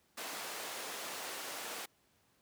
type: band-pass noise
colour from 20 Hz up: pink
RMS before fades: -43 dBFS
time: 0.17-1.86 s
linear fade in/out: 10 ms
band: 490 to 16000 Hz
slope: 12 dB/octave
effects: pink hiss -72 dBFS RMS until 2.41 s + high-pass 80 Hz 12 dB/octave